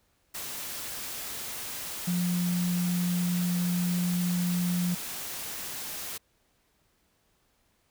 sine tone in noise, 177 Hz, F3, 23 cents sharp, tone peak -25 dBFS, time 2.07-4.95 s, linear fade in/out 10 ms, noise white, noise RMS -37 dBFS, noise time 0.34-6.18 s, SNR +9 dB, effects pink hiss -70 dBFS RMS until 7.9 s

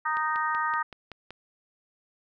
harmonic tone, 310 Hz, D#4, 6 cents flat, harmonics 3 / 4 / 5 / 6, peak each -30 / -28 / -33 / -33 dBFS, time 0.05-0.83 s, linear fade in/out 10 ms
click train, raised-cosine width 0.3 ms, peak -25 dBFS, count 7, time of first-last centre 0.17-1.306 s, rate 5.28 Hz
effects none

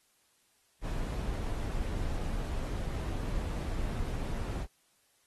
brown noise, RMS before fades -34 dBFS, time 0.81-4.67 s, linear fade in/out 50 ms, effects white hiss -70 dBFS RMS until 5.26 s + AAC 32 kbps

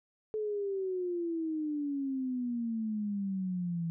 sine exponential sweep, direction down, 435.1 to 164.81 Hz, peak -31 dBFS, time 0.34-3.9 s, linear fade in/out 0 ms, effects none

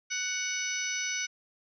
harmonic tone with a mistuned harmonic, 744 Hz, F#5, 9 cents sharp, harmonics 2 / 3 / 4 / 5 / 6 / 7 / 8, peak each -38 / -35 / -40 / -43 / -45 / -41 / -34 dBFS, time 0.1-1.27 s, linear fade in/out 20 ms, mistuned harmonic 4, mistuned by -23 cents, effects none

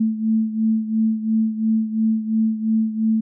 sine beating tone pair, 220 / 222.9 Hz, A3 / A3, 0 / +23 cents, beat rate 2.9 Hz, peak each -18 / -23 dBFS, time 0-3.21 s, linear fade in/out 10 ms, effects none

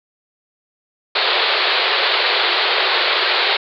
white band-pass noise, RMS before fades -17 dBFS, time 1.15-3.57 s, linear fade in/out 5 ms, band 350 to 4500 Hz, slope 96 dB/octave, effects none

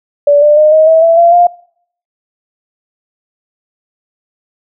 sine tone with pitch steps, 578 / 594.2 / 611 / 628.1 / 645.8 / 663.9 / 682.6 / 701.8 Hz, D5 / D5 / D#5 / D#5 / E5 / E5 / F5 / F5, -28 / +20 / -32 / +16 / -36 / +12 / -40 / +8 cents, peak -3 dBFS, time 0.27-1.47 s, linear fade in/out 5 ms, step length 150 ms, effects noise-tail reverb RT60 0.6 s tail -22 dB re dry

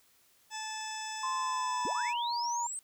harmonic tone, 871 Hz, A5, 18 cents flat, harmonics 1 / 2 / 3 / 4 / 6 / 7 / 8 / 9, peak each -40 / -45 / -47 / -47 / -45 / -50 / -51 / -46 dBFS, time 0.5-2.14 s, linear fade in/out 50 ms
sine tone with pitch glide, 1041 to 949.1 Hz, C6 to A#5, -9 to +31 cents, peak -31 dBFS, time 1.23-2.67 s, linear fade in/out 5 ms, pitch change -160 cents, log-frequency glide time 1.35-2.19 s
sine linear sweep, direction up, 196 to 8400 Hz, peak -36 dBFS, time 1.85-2.79 s, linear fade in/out 0 ms
effects white hiss -66 dBFS RMS until 2.83 s

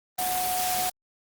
sine tone in noise, 733 Hz, F#5, 16 cents flat, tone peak -27 dBFS, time 0.18-0.9 s, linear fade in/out 10 ms, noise white, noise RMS -29 dBFS, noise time 0.18-0.9 s, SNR -1 dB, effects Opus 24 kbps

